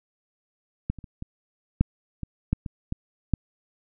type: clicks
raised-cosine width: 5 ms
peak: -13 / -27 / -29 / -21 / -6 / -19 / -9 / -20 / -15 / -8 dBFS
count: 10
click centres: 0.9 / 0.987 / 1.042 / 1.224 / 1.81 / 2.233 / 2.53 / 2.662 / 2.924 / 3.337 s
effects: none